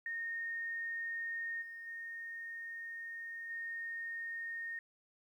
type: tone with level steps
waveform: sine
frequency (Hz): 1843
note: A#6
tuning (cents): -20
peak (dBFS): -37 / -45 / -42 / -39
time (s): 0.06-4.79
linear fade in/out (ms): 2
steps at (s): 1.61 / 1.86 / 3.49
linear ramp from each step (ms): 20
effects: 12-bit